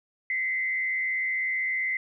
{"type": "tone with frequency modulation", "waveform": "sine", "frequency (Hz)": 2057, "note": "C7", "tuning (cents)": -30, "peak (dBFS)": -25, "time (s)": [0.3, 1.97], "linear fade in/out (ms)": 2, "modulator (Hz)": 95.6, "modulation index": 0.68, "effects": []}